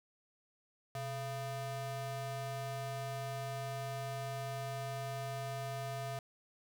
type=ring-modulated tone; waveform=square; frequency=277.2 Hz; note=C#4; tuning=in tune; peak=-36 dBFS; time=0.95-6.19 s; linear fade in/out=2 ms; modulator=404 Hz; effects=12-bit